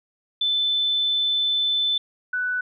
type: tone pair in turn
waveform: sine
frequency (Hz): 3520 / 1489.8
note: A7 / F#6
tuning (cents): 0 / +11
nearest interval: octave + minor third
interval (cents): 1489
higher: first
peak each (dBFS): -19 / -22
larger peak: first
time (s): 0.41-1.98 / 2.33-2.61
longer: first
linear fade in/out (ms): 5
effects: none